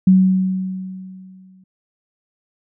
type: tone with exponential decay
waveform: sine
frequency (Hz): 187.4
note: F#3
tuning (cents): +22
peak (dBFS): -6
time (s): 0.07-1.64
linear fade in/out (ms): 5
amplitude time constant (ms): 340
effects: none